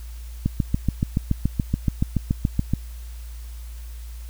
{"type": "click train", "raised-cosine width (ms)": 5, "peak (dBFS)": -7, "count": 17, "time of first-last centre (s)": [0.46, 2.736], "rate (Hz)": 7.03, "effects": ["added 58 Hz sine -33 dBFS peak until 4.29 s", "white hiss -50 dBFS RMS until 4.29 s"]}